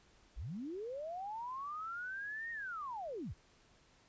sine linear two-way sweep, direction up then down, 34.65 to 1874 to 34.65 Hz, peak -40 dBFS, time 0.36-3.34 s, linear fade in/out 20 ms, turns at 2.51 s, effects pink hiss -67 dBFS RMS until 4.08 s + resampled to 16000 Hz

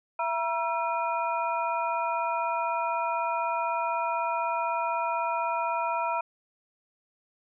sine tone cluster, 669 / 953 / 1342 / 2449 Hz, E5 / A#5 / E6 / D#7, +25 / +38 / +31 / -28 cents, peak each -32 / -28 / -33 / -37 dBFS, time 0.19-6.21 s, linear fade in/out 5 ms, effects none

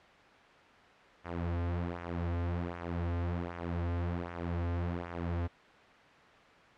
sawtooth tone with flanger, 86.3 Hz, F2, 20 cents flat, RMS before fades -35 dBFS, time 1.24-5.48 s, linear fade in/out 20 ms, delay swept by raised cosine 0.22 to 5.42 ms, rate 1.3 Hz, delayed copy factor -0.75, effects white hiss -56 dBFS RMS until 6.77 s + low-pass 2000 Hz 12 dB/octave

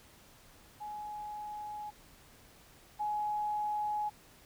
sine tone pair in turn, 840 / 840 Hz, G#5 / G#5, +19 / +19 cents, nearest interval unison, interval 0 cents, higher neither, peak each -39 / -31 dBFS, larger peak second, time 0.8-1.91 / 2.99-4.1 s, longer neither, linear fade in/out 20 ms, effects pink hiss -59 dBFS RMS until 4.45 s

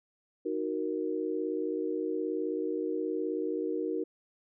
sine chord, D# minor, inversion none, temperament equal, 311.1 / 370 / 466.2 Hz, D#4 / F#4 / A#4, 0 / 0 / 0 cents, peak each -34 dBFS, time 0.45-4.04 s, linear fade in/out 10 ms, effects none

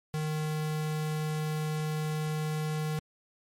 square tone, 154.2 Hz, D#3, 15 cents flat, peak -30 dBFS, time 0.14-2.99 s, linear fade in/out 0 ms, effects MP3 64 kbps

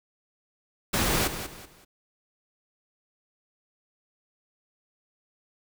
pink noise with echo, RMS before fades -25 dBFS, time 0.93-1.28 s, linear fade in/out 10 ms, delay 190 ms, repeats 3, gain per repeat -10 dB, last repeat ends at 1.85 s, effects none

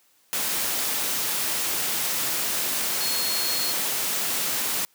sine tone in noise, 4297 Hz, C8, 45 cents sharp, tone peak -28 dBFS, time 3.01-3.72 s, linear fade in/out 0 ms, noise white, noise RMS -26 dBFS, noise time 0.33-4.85 s, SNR -5 dB, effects white hiss -62 dBFS RMS until 4.94 s + high-pass 150 Hz 12 dB/octave

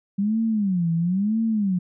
sine tone with vibrato, 193.4 Hz, G3, 23 cents flat, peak -19 dBFS, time 0.18-1.79 s, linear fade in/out 10 ms, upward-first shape sine, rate 1 Hz, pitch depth 270 cents each way, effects none

